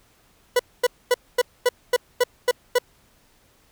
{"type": "tone bursts", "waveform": "40% pulse", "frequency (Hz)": 492.6, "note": "B4", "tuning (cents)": -5, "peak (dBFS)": -14, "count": 9, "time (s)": [0.56, 2.786], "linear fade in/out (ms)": 5, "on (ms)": 34, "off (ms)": 240, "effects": ["pink hiss -59 dBFS RMS until 3.71 s"]}